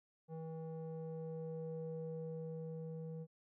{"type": "tone with low-pass filter sweep", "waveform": "square", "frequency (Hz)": 161.1, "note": "E3", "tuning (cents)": -39, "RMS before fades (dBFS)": -45, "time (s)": [0.28, 3.27], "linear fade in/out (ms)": 50, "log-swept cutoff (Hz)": [640, 390], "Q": 3.7, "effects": []}